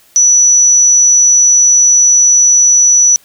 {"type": "tone", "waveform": "sine", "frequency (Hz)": 5920, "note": "F#8", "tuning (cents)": 0, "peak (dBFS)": -4, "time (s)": [0.16, 3.16], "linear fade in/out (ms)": 0, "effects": ["white hiss -47 dBFS RMS until 3.24 s"]}